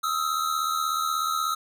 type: tone pair together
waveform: square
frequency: 1265.5 / 1342 Hz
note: D#6 / E6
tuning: +29 / +31 cents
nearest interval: minor second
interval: 102 cents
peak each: -27 / -29 dBFS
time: 0.03-1.55 s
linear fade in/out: 10 ms
effects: none